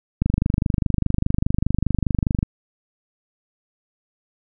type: click train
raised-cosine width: 5 ms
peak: -6 dBFS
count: 56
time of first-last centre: 0.22-2.429 s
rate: 24.9 Hz
effects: none